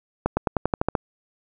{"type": "accelerating click train", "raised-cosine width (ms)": 1, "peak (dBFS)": -6, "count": 9, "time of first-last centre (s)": [0.26, 0.952], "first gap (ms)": 110, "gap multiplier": 0.93, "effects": []}